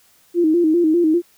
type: tone with vibrato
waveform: sine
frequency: 329.6 Hz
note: E4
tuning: in tune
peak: -12 dBFS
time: 0.34-1.22 s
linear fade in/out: 50 ms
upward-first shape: square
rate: 5 Hz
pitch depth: 87 cents each way
effects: white hiss -55 dBFS RMS until 1.37 s